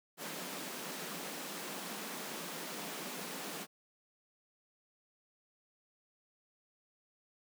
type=high-pass noise; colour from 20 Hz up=pink; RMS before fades=-43 dBFS; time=0.17-3.67 s; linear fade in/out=50 ms; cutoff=160 Hz; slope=96 dB/octave; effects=none